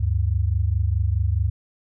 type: tone pair together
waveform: sine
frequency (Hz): 73.94 / 98.7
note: D2 / G2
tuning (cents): +12 / +12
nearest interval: perfect fourth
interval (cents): 500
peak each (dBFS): -21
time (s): 0-1.5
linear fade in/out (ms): 10
effects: none